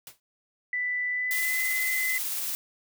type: noise with exponential decay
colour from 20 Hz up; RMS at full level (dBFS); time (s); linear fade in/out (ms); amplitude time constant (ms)
white; -39; 0.07-0.2; 1; 27
type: tone with pitch glide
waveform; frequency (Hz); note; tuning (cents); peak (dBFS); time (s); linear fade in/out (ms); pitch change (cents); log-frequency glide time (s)
sine; 1984 to 2035; B6 to C7; +7 to -49; -26; 0.73-2.18; 2; +44; 1.11-1.65
type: noise with tremolo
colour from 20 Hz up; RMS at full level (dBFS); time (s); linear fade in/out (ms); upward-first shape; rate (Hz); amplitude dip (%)
blue; -30; 1.31-2.55; 0; triangle; 18; 25
effects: none